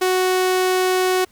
sawtooth tone, 370 Hz, F#4, in tune, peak -12 dBFS, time 0.01-1.25 s, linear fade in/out 10 ms, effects pink hiss -55 dBFS RMS until 1.31 s

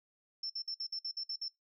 sine tone bursts, 5360 Hz, E8, 28 cents sharp, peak -35 dBFS, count 9, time 0.43-1.483 s, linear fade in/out 5 ms, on 69 ms, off 54 ms, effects noise-tail reverb RT60 0.2 s tail -25 dB re dry

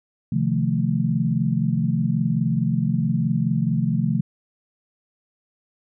sine chord, F dominant seventh, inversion second, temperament equal, 130.81 / 155.56 / 174.61 / 220 Hz, C3 / Eb3 / F3 / A3, 0 / 0 / 0 / 0 cents, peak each -24 dBFS, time 0.32-4.21 s, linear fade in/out 5 ms, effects none

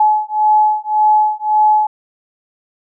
sine beating tone pair, 852 / 853.8 Hz, G#5 / G#5, +44 / +48 cents, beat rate 1.8 Hz, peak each -13 / -13 dBFS, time 0-1.87 s, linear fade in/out 5 ms, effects none

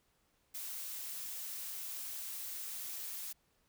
blue noise, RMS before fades -43 dBFS, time 0.54-3.33 s, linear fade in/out 10 ms, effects pink hiss -75 dBFS RMS until 3.68 s

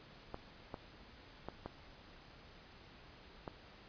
clicks, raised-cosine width 1 ms, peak -28 dBFS, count 5, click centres 0.344 / 0.742 / 1.486 / 1.66 / 3.478 s, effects pink hiss -58 dBFS RMS until 3.88 s + resampled to 11025 Hz

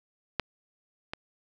clicks, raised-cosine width 0.3 ms, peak -10 / -18 dBFS, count 2, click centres 0.397 / 1.135 s, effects none

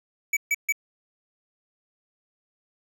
square tone bursts, 2288 Hz, D7, 46 cents flat, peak -21 dBFS, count 3, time 0.33-0.724 s, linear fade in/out 5 ms, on 38 ms, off 140 ms, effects none

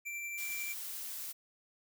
square tone with tremolo, 2349 Hz, D7, in tune, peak -38 dBFS, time 0.05-0.74 s, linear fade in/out 20 ms, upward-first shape triangle, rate 11 Hz, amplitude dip 25%
blue noise, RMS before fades -42 dBFS, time 0.37-1.33 s, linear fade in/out 20 ms
effects none

